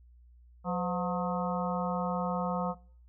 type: harmonic tone with a mistuned harmonic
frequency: 180 Hz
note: F#3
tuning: 47 cents flat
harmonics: 1 / 3 / 4 / 5 / 6 / 7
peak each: -31 / -36 / -37 / -38 / -39 / -39 dBFS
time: 0.64-2.75 s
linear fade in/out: 50 ms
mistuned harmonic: 3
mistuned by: -83 cents
effects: noise-tail reverb RT60 0.5 s tail -21 dB re dry + added 60 Hz sine -54 dBFS peak until 3.08 s